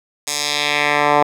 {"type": "tone with band-pass filter sweep", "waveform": "10% pulse", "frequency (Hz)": 146.83, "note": "D3", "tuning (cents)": 0, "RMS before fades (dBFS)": -17, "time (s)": [0.27, 1.23], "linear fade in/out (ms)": 5, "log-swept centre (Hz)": [7400, 920], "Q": 1.4, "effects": []}